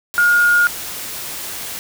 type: tone in noise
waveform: sine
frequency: 1427 Hz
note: F6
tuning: 37 cents sharp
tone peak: -10 dBFS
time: 0.18-0.67 s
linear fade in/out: 0 ms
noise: white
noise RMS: -28 dBFS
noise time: 0.14-1.79 s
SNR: +15 dB
effects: none